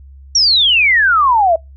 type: exponential sweep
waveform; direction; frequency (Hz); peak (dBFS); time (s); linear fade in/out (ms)
sine; down; 5760 to 633; -8; 0.35-1.56; 5
effects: noise-tail reverb RT60 0.2 s tail -25 dB re dry + added 68 Hz sine -35 dBFS peak until 1.76 s